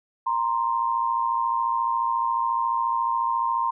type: tone pair together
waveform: sine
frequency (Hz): 932.3 / 1046.5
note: A#5 / C6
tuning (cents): 0 / 0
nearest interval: major second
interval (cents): 200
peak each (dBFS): -24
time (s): 0.26-3.71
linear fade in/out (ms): 10
effects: none